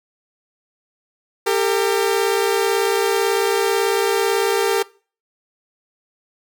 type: tone pair together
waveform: sawtooth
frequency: 397 / 455.1 Hz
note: G4 / A#4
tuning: +22 / -42 cents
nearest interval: major second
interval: 236 cents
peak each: -15 dBFS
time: 1.46-4.83 s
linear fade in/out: 10 ms
effects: noise-tail reverb RT60 0.4 s tail -22 dB re dry